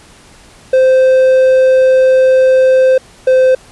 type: tone pair in turn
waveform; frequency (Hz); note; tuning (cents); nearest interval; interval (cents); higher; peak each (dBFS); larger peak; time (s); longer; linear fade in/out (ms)
triangle; 520 / 517.2; C5 / C5; -11 / -20; unison; 9; first; -3; neither; 0.73-2.98 / 3.27-3.55; first; 5
effects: pink hiss -41 dBFS RMS until 3.71 s + resampled to 24000 Hz